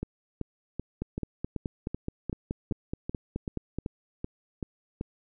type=two click trains; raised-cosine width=3 ms; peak=-19 / -18 dBFS; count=14 / 14; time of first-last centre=0.03-5.011 / 1.02-3.786 s; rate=2.61 / 4.7 Hz; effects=none